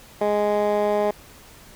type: tone with band-pass filter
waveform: 15% pulse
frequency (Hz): 207.7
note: G#3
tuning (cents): 0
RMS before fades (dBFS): -21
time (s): 0.21-1.11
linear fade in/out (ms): 5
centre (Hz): 610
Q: 1.3
effects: pink hiss -47 dBFS RMS until 1.75 s